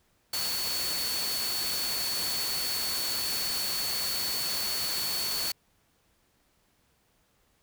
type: tone in noise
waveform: sine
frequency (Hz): 4435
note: C#8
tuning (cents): 0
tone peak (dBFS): -31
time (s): 0.33-5.52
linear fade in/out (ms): 5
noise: white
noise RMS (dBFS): -33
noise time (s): 0.33-5.52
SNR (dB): -1
effects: pink hiss -69 dBFS RMS until 7.62 s